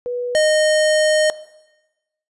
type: tone pair in turn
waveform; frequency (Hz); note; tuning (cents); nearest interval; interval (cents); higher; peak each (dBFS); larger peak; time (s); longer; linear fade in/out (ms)
sine / square; 489.4 / 616.6; B4 / D#5; -16 / -16; major third; 400; second; -21 / -13; second; 0.06-0.35 / 0.35-1.3; second; 0
effects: noise-tail reverb RT60 1.0 s tail -18 dB re dry + resampled to 24000 Hz